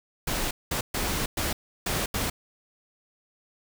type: noise bursts at uneven times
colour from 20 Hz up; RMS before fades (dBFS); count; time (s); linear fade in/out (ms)
pink; -28; 6; 0.27-0.51 / 0.71-0.81 / 0.94-1.26 / 1.37-1.53 / 1.86-2.06 / 2.14-2.3; 5
effects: none